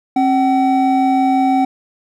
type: tone pair together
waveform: triangle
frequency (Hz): 268.3 / 759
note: C4 / F#5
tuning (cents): +44 / +44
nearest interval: octave + tritone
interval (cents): 1800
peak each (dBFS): -12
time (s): 0.16-1.65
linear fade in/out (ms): 5
effects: none